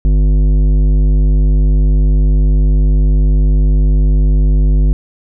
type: tone with tanh clipping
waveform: sine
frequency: 50 Hz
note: G1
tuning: 35 cents sharp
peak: -9 dBFS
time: 0.05-4.93 s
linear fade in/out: 0 ms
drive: 13 dB
effects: none